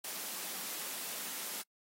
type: high-pass noise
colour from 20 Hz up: white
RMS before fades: -41 dBFS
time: 0.04-1.62 s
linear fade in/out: 5 ms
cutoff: 170 Hz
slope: 48 dB/octave
effects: noise-tail reverb RT60 0.1 s tail -26 dB re dry + AAC 48 kbps